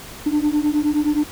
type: beating tone pair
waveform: sine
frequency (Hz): 293.5 / 303.1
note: D4 / D#4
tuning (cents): -1 / -45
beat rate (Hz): 9.6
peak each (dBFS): -17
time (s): 0.26-1.24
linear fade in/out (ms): 10
effects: tanh soft clip ceiling -13 dBFS + pink hiss -37 dBFS RMS until 1.31 s